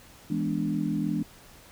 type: chord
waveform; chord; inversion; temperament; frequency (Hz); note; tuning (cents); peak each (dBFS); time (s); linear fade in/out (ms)
sine; E dominant seventh; none; equal; 164.81 / 207.7 / 246.9 / 293.7; E3 / G#3 / B3 / D4; 0 / 0 / 0 / 0; -31 / -30 / -33 / -30; 0.3-1.23; 5
effects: pink hiss -52 dBFS RMS until 1.71 s